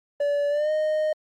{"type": "tone with pitch glide", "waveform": "triangle", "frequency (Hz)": [576, 617.3], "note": ["D5", "D#5"], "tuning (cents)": [-34, -14], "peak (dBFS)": -19, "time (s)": [0.2, 1.13], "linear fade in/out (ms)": 5, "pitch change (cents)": 120, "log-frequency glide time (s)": [0.49, 0.71], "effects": ["Opus 32 kbps"]}